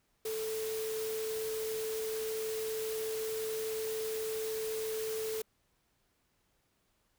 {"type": "tone in noise", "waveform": "sine", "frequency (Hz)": 439.3, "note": "A4", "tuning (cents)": -3, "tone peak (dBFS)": -34, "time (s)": [0.25, 5.42], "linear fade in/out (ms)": 5, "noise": "white", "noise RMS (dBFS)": -43, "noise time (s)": [0.25, 5.42], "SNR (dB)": 6, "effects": ["pink hiss -75 dBFS RMS until 7.18 s"]}